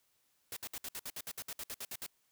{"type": "noise bursts", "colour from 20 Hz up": "white", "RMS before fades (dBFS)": -42, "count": 15, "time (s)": [0.52, 2.064], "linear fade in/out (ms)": 2, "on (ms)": 46, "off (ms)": 61, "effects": ["white hiss -75 dBFS RMS until 2.31 s"]}